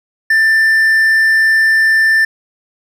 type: tone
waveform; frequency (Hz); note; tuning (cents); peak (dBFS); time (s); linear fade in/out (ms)
triangle; 1779; A6; +19; -6; 0.3-2.25; 5
effects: none